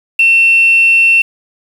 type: tone with quantisation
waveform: sine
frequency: 2700 Hz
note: E7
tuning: 41 cents sharp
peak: -5 dBFS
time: 0.19-1.22 s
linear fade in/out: 5 ms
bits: 5
effects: none